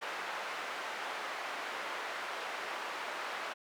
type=band-pass noise; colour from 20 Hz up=white; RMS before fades=-40 dBFS; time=0.01-3.54 s; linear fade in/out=20 ms; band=560 to 1700 Hz; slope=12 dB/octave; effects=none